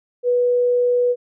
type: tone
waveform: sine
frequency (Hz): 490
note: B4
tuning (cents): -14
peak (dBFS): -14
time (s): 0.23-1.16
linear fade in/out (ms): 50
effects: none